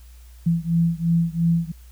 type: beating tone pair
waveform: sine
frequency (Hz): 166.5 / 169.4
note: E3 / E3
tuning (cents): +18 / +48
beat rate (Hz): 2.9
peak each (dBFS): -20 / -21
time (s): 0.46-1.72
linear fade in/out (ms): 10
effects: added 60 Hz sine -42 dBFS peak until 1.91 s + white hiss -56 dBFS RMS until 1.91 s